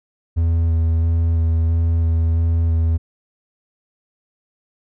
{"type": "tone with vibrato", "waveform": "triangle", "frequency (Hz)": 82.41, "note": "E2", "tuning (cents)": 0, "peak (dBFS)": -12, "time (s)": [0.36, 2.98], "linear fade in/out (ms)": 20, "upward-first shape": "square", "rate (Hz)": 1.5, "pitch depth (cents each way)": 12, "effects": []}